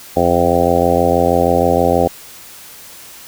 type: harmonic tone with a mistuned harmonic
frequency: 86.3 Hz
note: F2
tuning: 20 cents flat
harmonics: 1 / 2 / 3 / 4 / 5 / 6 / 7 / 8 / 9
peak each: -22 / -22 / -20 / -21 / -19 / -16 / -20 / -19 / -18 dBFS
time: 0.16-2.08 s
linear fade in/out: 10 ms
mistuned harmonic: 1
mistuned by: -34 cents
effects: white hiss -37 dBFS RMS until 3.27 s